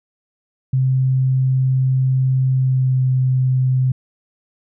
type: tone with pitch glide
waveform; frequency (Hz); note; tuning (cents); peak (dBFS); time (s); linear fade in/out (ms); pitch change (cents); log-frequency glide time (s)
sine; 130.81 to 129.31; C3 to C3; 0 to -20; -13; 0.73-3.92; 5; -20; 2.51-3.06
effects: none